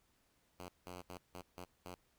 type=tone bursts at uneven times; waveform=5% pulse; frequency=89.9 Hz; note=F#2; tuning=49 cents flat; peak=-36 dBFS; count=6; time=0.59-0.69 / 0.86-1.02 / 1.09-1.18 / 1.34-1.42 / 1.57-1.65 / 1.85-1.95 s; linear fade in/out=10 ms; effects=pink hiss -75 dBFS RMS until 2.18 s